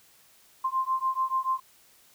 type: beating tone pair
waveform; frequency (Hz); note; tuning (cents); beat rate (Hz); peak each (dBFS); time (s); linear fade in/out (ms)
sine; 1046 / 1052.9; C6 / C6; -1 / +11; 6.9; -28 / -28; 0.64-1.6; 10
effects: white hiss -59 dBFS RMS until 2.14 s